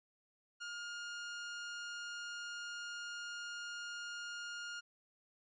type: tone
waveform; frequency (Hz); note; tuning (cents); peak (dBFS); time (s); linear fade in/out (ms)
sawtooth; 1418; F6; +26; -39; 0.6-4.81; 20
effects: resampled to 16000 Hz